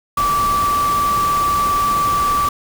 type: tone in noise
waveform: sine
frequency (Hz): 1160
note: D6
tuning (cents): -22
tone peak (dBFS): -14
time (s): 0.17-2.49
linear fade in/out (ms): 5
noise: pink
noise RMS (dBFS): -26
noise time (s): 0.17-2.49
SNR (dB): +9
effects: none